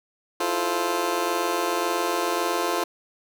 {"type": "chord", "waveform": "20% pulse", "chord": "F major seventh", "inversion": "third", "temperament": "just", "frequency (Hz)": [327.4, 349.2, 436.5, 523.8], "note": ["E4", "F4", "A4", "C5"], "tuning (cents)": [-12, 0, -14, 2], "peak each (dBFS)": [-28, -22, -24, -25], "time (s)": [0.4, 2.84], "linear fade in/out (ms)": 5, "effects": []}